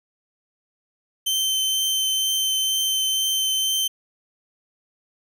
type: tone with vibrato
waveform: sawtooth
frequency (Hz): 3096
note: G7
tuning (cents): -22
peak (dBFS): -17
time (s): 1.26-3.88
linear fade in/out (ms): 10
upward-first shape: triangle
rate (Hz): 2.1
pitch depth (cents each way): 9
effects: none